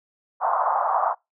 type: band-pass noise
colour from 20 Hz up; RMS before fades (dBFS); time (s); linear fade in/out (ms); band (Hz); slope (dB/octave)
pink; -22; 0.4-1.15; 50; 680 to 1200; 48
effects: noise-tail reverb RT60 0.2 s tail -25 dB re dry